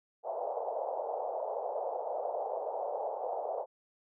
white band-pass noise, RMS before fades -36 dBFS, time 0.23-3.66 s, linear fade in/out 50 ms, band 480 to 810 Hz, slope 48 dB/octave, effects none

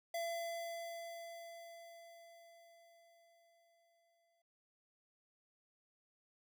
square tone with exponential decay, 676 Hz, E5, 43 cents sharp, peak -38 dBFS, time 0.14-4.42 s, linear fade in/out 5 ms, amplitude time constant 930 ms, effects noise-tail reverb RT60 0.1 s tail -23 dB re dry

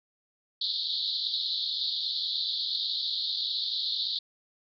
white band-pass noise, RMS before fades -31 dBFS, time 0.61-4.19 s, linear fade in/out 5 ms, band 3500 to 4500 Hz, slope 96 dB/octave, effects none

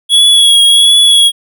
square tone with vibrato, 3349 Hz, G#7, 14 cents sharp, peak -4 dBFS, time 0.09-1.32 s, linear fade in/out 50 ms, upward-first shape triangle, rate 1.4 Hz, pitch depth 33 cents each way, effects none

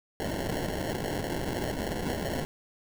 violet noise with sample-and-hold, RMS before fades -32 dBFS, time 0.2-2.45 s, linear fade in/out 0 ms, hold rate 1225 Hz, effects none

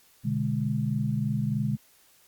sine chord, G# diminished, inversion first, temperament equal, 123.47 / 146.83 / 207.7 Hz, B2 / D3 / G#3, 0 / 0 / 0 cents, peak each -29 dBFS, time 0.24-1.77 s, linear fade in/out 20 ms, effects white hiss -60 dBFS RMS until 2.27 s + Opus 48 kbps

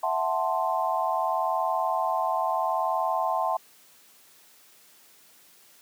sine chord, F# half-diminished seventh, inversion third, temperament equal, 659.3 / 740 / 880 / 1046.5 Hz, E5 / F#5 / A5 / C6, 0 / 0 / 0 / 0 cents, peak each -29 dBFS, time 0.03-3.57 s, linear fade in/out 5 ms, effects white hiss -56 dBFS RMS until 5.81 s + high-pass 150 Hz 12 dB/octave

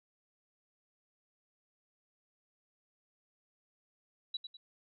sine tone with echo, 3923 Hz, B7, 12 cents flat, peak -34 dBFS, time 4.34-4.37 s, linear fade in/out 5 ms, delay 100 ms, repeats 2, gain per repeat -8 dB, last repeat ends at 4.57 s, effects none

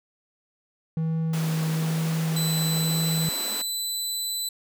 triangle tone with vibrato, 160.7 Hz, E3, 44 cents flat, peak -21 dBFS, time 0.97-3.29 s, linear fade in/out 2 ms, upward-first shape triangle, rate 1.1 Hz, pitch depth 13 cents each way
pink high-pass noise, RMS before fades -36 dBFS, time 1.33-3.62 s, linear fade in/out 5 ms, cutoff 200 Hz, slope 96 dB/octave
20% pulse tone, 3997 Hz, B7, 20 cents sharp, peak -21 dBFS, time 2.36-4.49 s, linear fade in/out 5 ms
effects none

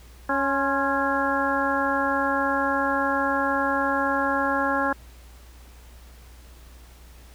harmonic tone with a mistuned harmonic, 276.3 Hz, C#4, 6 cents flat, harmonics 1 / 2 / 3 / 4 / 5 / 6, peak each -28 / -28 / -28 / -28 / -28 / -28 dBFS, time 0.29-4.93 s, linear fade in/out 5 ms, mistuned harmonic 4, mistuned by -58 cents, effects added 60 Hz sine -45 dBFS peak until 7.34 s + pink hiss -53 dBFS RMS until 7.34 s

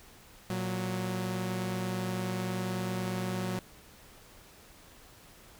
sawtooth tone pair together, 116.54 / 184.41 Hz, A#2 / F#3, 0 / -6 cents, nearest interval minor sixth, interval 794 cents, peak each -32 / -29 dBFS, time 0.5-3.59 s, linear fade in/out 0 ms, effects pink hiss -55 dBFS RMS until 5.59 s

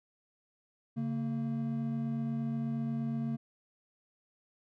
triangle tone pair together, 140 / 228.4 Hz, C#3 / A#3, +18 / -35 cents, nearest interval minor sixth, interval 847 cents, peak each -34 / -31 dBFS, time 0.96-3.37 s, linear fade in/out 20 ms, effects none

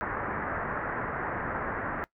white low-pass noise, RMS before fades -33 dBFS, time 0.01-2.04 s, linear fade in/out 0 ms, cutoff 1800 Hz, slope 48 dB/octave, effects noise-tail reverb RT60 0.1 s tail -20 dB re dry

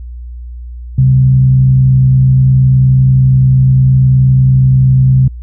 sine tone with frequency modulation, 130.81 Hz, C3, in tune, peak -4 dBFS, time 0.98-5.28 s, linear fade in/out 5 ms, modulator 59.3 Hz, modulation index 0.31, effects added 60 Hz sine -23 dBFS peak until 5.42 s

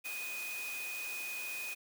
sine tone in noise, 2489 Hz, D#7, in tune, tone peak -39 dBFS, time 0.04-1.75 s, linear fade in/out 20 ms, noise white, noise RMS -45 dBFS, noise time 0.04-1.75 s, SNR +3 dB, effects high-pass 300 Hz 12 dB/octave

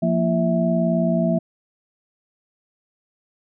sine tone cluster, 173.9 / 232.9 / 336.2 / 654 Hz, F3 / A#3 / E4 / E5, -7 / -1 / +34 / -14 cents, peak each -20 / -22 / -29 / -22 dBFS, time 0.02-1.39 s, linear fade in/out 10 ms, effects none

